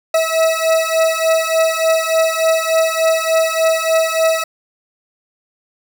40% pulse beating tone pair, 646 / 649.4 Hz, E5 / E5, -35 / -26 cents, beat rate 3.4 Hz, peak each -15 dBFS, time 0.14-4.44 s, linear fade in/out 5 ms, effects none

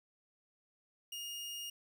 sawtooth tone, 2850 Hz, F7, 34 cents sharp, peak -38 dBFS, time 1.12-1.7 s, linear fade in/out 5 ms, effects none

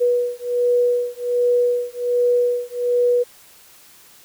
sine beating tone pair, 486.6 / 487.9 Hz, B4 / B4, -26 / -21 cents, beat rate 1.3 Hz, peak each -19 dBFS, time 0-3.24 s, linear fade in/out 20 ms, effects white hiss -48 dBFS RMS until 4.24 s

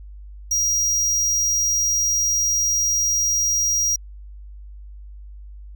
square tone, 5720 Hz, F8, 41 cents sharp, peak -18 dBFS, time 0.51-3.96 s, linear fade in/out 5 ms, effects added 50 Hz sine -36 dBFS peak until 5.75 s

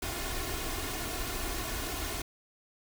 pink noise with comb filter, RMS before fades -35 dBFS, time 0.02-2.22 s, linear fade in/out 5 ms, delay 2.8 ms, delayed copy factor +0.65, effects none

